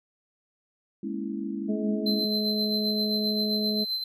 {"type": "chord", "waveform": "sine", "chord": "A# half-diminished seventh", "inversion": "third", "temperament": "equal", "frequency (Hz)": [207.7, 233.1, 277.2, 329.6], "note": ["G#3", "A#3", "C#4", "E4"], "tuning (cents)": [0, 0, 0, 0], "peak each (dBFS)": [-33, -38, -35, -35], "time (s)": [1.03, 2.25], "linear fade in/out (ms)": 5}
{"type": "harmonic tone", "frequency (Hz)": 212.3, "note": "G#3", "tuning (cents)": 38, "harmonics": [1, 2, 3], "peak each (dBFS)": [-27, -33, -37], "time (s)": [1.68, 3.85], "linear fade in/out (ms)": 20}
{"type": "tone with tremolo", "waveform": "triangle", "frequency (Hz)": 4081, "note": "C8", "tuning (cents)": -44, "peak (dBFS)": -24, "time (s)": [2.06, 4.04], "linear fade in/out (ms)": 5, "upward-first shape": "sine", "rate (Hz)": 7.6, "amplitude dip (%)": 50}
{"effects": []}